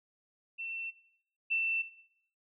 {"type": "tone pair in turn", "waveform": "sine", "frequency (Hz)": [2693, 2678], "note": ["E7", "E7"], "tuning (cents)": [36, 27], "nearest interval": "unison", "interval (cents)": 9, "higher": "first", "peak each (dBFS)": [-37, -27], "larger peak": "second", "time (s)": [[0.58, 0.91], [1.5, 1.83]], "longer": "neither", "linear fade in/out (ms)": 20, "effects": ["noise-tail reverb RT60 0.7 s tail -17 dB re dry"]}